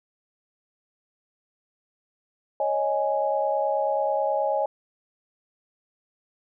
sine chord, C# suspended second, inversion none, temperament just, 554.4 / 623.7 / 831.5 Hz, C#5 / D#5 / G#5, 0 / +4 / +2 cents, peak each -26 dBFS, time 2.6-4.66 s, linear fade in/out 2 ms, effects none

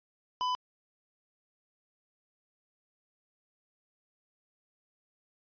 square tone, 1001 Hz, B5, 23 cents sharp, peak -29 dBFS, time 0.41-0.55 s, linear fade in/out 0 ms, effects resampled to 11025 Hz

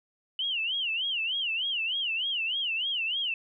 sine tone with vibrato, 2937 Hz, F#7, 13 cents flat, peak -27 dBFS, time 0.39-3.34 s, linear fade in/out 2 ms, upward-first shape sine, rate 3.3 Hz, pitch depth 200 cents each way, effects none

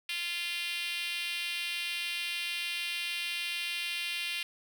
5% pulse tone with high-pass filter, 346.6 Hz, F4, 13 cents flat, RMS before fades -35 dBFS, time 0.09-4.43 s, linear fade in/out 2 ms, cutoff 2600 Hz, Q 2.7, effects none

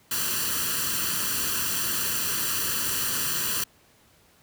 white noise with comb filter, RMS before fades -27 dBFS, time 0.11-3.64 s, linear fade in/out 5 ms, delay 0.68 ms, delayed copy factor +0.75, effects pink hiss -59 dBFS RMS until 4.42 s + high-pass 60 Hz 12 dB/octave

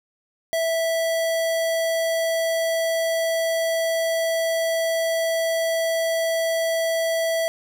square tone, 657 Hz, E5, 6 cents flat, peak -21 dBFS, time 0.53-7.48 s, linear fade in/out 0 ms, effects none

